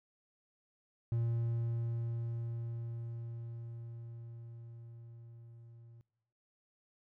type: tone with level ramp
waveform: triangle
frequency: 116.54 Hz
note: A#2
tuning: in tune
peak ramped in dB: -28 to -52 dBFS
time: 1.12-6.01 s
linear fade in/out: 0 ms
effects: noise-tail reverb RT60 1.0 s tail -23 dB re dry